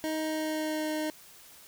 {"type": "tone with pitch glide", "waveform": "25% pulse", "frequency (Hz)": [313.7, 308.7], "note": ["D#4", "D#4"], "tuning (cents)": [14, -14], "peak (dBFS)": -26, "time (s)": [0.04, 1.1], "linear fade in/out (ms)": 0, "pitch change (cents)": -28, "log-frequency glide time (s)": [0.16, 0.9], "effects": ["white hiss -53 dBFS RMS until 1.67 s"]}